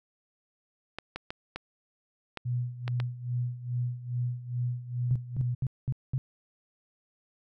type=clicks; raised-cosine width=0.3 ms; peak=-19 dBFS; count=7; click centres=0.986 / 1.16 / 1.305 / 1.56 / 2.373 / 2.879 / 3.001 s
type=tone with tremolo; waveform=sine; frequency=122.6 Hz; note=B2; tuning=12 cents flat; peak=-26 dBFS; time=2.45-5.55 s; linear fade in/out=10 ms; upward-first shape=sine; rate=2.4 Hz; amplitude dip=80%
type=tone bursts; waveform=sine; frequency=130.81 Hz; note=C3; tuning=in tune; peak=-25 dBFS; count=5; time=5.11-6.18 s; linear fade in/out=0 ms; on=46 ms; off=210 ms
effects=none